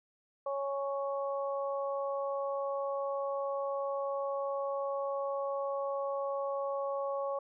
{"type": "harmonic tone", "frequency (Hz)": 277.2, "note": "C#4", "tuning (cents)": 0, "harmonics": [2, 3, 4], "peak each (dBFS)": [-33, -42, -39], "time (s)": [0.46, 7.39], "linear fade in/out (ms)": 5, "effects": []}